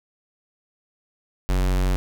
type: tone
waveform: square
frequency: 46.25 Hz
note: F#1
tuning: in tune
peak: -19 dBFS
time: 1.49-1.96 s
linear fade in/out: 0 ms
effects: none